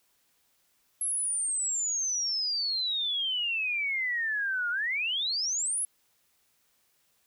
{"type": "exponential two-way sweep", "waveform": "sine", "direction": "down then up", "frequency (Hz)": [11200, 1401, 11200], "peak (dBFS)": -27, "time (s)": [1.01, 5.85], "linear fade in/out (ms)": 2, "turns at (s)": 4.7, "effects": ["white hiss -70 dBFS RMS until 7.26 s"]}